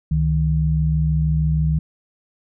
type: tone pair together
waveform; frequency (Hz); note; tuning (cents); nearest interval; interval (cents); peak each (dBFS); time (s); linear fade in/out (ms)
sine; 69.25 / 155.56; C#2 / D#3; -1 / 0; octave + major second; 1401; -20 / -17; 0.11-1.79; 5
effects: none